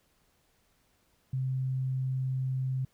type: tone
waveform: sine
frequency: 130.81 Hz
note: C3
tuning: in tune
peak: -28 dBFS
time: 1.33-2.85 s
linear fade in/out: 5 ms
effects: pink hiss -70 dBFS RMS until 2.93 s